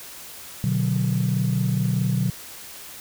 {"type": "chord", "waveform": "sine", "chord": "B minor", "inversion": "none", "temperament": "just", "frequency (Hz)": [123.47, 148.16, 185.21], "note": ["B2", "D3", "F#3"], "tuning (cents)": [0, 16, 2], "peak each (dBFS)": [-22, -24, -23], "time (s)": [0.64, 2.3], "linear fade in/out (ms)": 0, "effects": ["tanh soft clip ceiling -13 dBFS", "white hiss -40 dBFS RMS until 3 s"]}